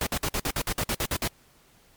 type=noise bursts; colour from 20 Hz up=pink; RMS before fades=-27 dBFS; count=12; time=0.01-1.277 s; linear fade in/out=2 ms; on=57 ms; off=53 ms; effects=pink hiss -59 dBFS RMS until 1.96 s + MP3 96 kbps